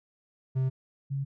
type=tone pair in turn; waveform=triangle / sine; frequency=130.81 / 137.79 Hz; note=C3 / C#3; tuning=0 / -10 cents; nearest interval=minor second; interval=90 cents; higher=second; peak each=-22 / -28 dBFS; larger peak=first; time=0.55-0.7 / 1.1-1.25 s; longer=neither; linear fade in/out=20 ms; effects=none